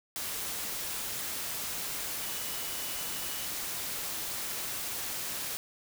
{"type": "tone in noise", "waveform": "sine", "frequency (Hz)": 2948, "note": "F#7", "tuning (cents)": -7, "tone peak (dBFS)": -47, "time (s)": [2.22, 3.46], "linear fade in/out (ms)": 0, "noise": "white", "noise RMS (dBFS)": -36, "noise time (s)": [0.16, 5.57], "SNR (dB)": -14, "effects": []}